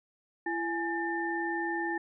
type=tone cluster; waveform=sine; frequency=337.3 / 836 / 1791 Hz; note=E4 / G#5 / A6; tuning=+40 / +11 / +30 cents; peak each=-33 / -35 / -34 dBFS; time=0.46-1.98 s; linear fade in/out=5 ms; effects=none